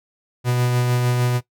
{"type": "tone with tremolo", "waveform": "45% pulse", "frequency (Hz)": 123.3, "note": "B2", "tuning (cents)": -2, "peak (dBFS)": -16, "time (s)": [0.44, 1.41], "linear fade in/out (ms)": 50, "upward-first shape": "sine", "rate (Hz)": 6.6, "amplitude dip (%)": 25, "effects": ["noise-tail reverb RT60 0.1 s tail -17 dB re dry"]}